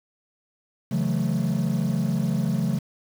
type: chord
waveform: triangle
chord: F# minor seventh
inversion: second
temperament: equal with one note detuned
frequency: 138.59 / 164.81 / 185 / 219 Hz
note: C#3 / E3 / F#3 / A3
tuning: 0 / 0 / 0 / -8 cents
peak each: -24 dBFS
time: 0.91-2.79 s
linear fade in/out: 10 ms
effects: tanh soft clip ceiling -15 dBFS + 7-bit